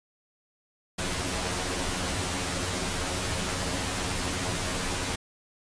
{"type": "noise with comb filter", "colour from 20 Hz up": "pink", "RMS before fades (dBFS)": -30, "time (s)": [0.98, 5.16], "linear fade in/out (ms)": 10, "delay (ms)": 11, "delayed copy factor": 1, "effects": ["resampled to 22050 Hz"]}